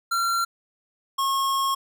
square tone pair in turn, 1369 / 1086.6 Hz, F6 / C#6, -35 / -35 cents, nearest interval major third, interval 400 cents, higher first, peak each -22 dBFS, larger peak neither, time 0.11-0.45 / 1.18-1.75 s, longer second, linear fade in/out 10 ms, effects none

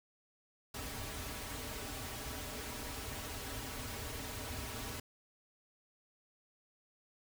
pink noise with comb filter, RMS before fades -43 dBFS, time 0.74-5 s, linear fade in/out 5 ms, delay 5.7 ms, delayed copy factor -0.85, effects none

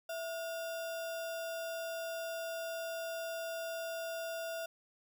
sine tone with sample-and-hold, 661 Hz, E5, 5 cents sharp, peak -37 dBFS, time 0.09-4.66 s, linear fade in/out 5 ms, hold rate 2100 Hz, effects none

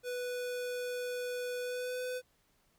square tone with pitch glide, 493.9 to 502.2 Hz, B4 to B4, 0 to +29 cents, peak -36 dBFS, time 0.03-2.22 s, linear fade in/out 50 ms, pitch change +29 cents, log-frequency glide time 1.61-2.02 s, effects pink hiss -72 dBFS RMS until 2.78 s

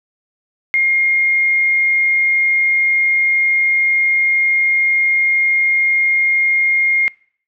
sine tone, 2131 Hz, C7, 31 cents sharp, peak -11 dBFS, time 0.74-7.08 s, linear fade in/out 0 ms, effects noise-tail reverb RT60 0.6 s tail -24 dB re dry

